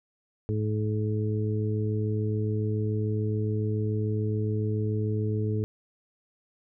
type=harmonic tone; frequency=107 Hz; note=A2; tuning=48 cents flat; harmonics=1 / 2 / 3 / 4; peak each=-26 / -34 / -36 / -33 dBFS; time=0.49-5.64 s; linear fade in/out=0 ms; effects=none